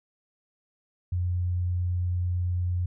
sine tone, 89.1 Hz, F2, 35 cents sharp, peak -24 dBFS, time 1.12-2.86 s, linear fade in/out 5 ms, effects none

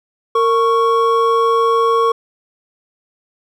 triangle tone pair together, 460.1 / 1106.7 Hz, A#4 / C#6, -23 / -3 cents, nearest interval octave + minor third, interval 1520 cents, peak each -12 dBFS, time 0.35-2.12 s, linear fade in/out 5 ms, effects none

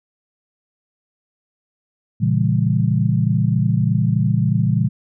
sine chord, A# diminished seventh, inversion none, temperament just, 116.54 / 139.85 / 167.82 / 201.4 Hz, A#2 / C#3 / E3 / G3, 0 / +16 / +31 / +47 cents, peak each -18 / -20 / -20 / -22 dBFS, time 2.2-4.89 s, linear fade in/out 20 ms, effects none

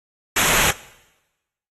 pink noise with comb filter, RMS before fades -18 dBFS, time 0.36-0.71 s, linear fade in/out 5 ms, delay 0.21 ms, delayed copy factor -0.65, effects noise-tail reverb RT60 1.0 s tail -20 dB re dry + AAC 32 kbps

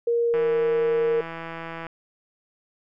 sine tone with pitch glide, 469.8 to 464.4 Hz, A#4 to A#4, +13 to -7 cents, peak -19 dBFS, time 0.07-1.21 s, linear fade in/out 5 ms, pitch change -20 cents, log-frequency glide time 0.24-0.5 s
click train, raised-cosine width 0.5 ms, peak -20 dBFS, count 253, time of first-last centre 0.34-1.867 s, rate 165 Hz
effects none

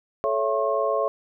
sine tone cluster, 434.2 / 557 / 666 / 1079 Hz, A4 / C#5 / E5 / C#6, -23 / +8 / +18 / -47 cents, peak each -27 / -25 / -26 / -27 dBFS, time 0.24-1.08 s, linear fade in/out 0 ms, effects none

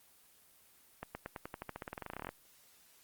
accelerating click train, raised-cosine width 0.5 ms, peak -25 dBFS, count 23, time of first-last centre 1.03-2.29 s, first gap 120 ms, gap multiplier 0.92, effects white hiss -64 dBFS RMS until 3.03 s + Opus 24 kbps

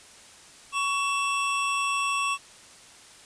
square tone pair together, 1117 / 2670 Hz, C#6 / E7, +13 / +22 cents, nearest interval octave + minor third, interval 1509 cents, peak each -27 / -29 dBFS, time 0.72-2.38 s, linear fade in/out 50 ms, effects white hiss -50 dBFS RMS until 3.25 s + resampled to 22050 Hz

